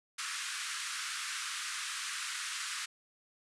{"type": "band-pass noise", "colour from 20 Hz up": "pink", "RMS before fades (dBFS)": -39, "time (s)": [0.18, 2.86], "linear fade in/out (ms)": 10, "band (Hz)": [1200, 10000], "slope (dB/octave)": 48, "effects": []}